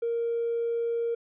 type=tone; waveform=triangle; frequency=466.2 Hz; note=A#4; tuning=in tune; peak=-22 dBFS; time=0.02-1.15 s; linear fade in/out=10 ms; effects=tanh soft clip ceiling -23 dBFS + resampled to 8000 Hz